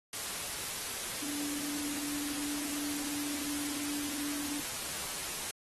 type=tone in noise; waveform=sine; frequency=290 Hz; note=D4; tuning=22 cents flat; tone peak=-38 dBFS; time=1.22-4.6 s; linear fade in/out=2 ms; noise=white; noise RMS=-38 dBFS; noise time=0.13-5.51 s; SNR=-3 dB; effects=AAC 32 kbps